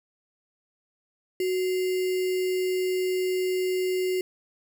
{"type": "tone with sample-and-hold", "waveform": "sine", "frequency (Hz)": 370, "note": "F#4", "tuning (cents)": 0, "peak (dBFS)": -23, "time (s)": [1.4, 4.21], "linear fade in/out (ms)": 2, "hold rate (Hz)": 2450, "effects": []}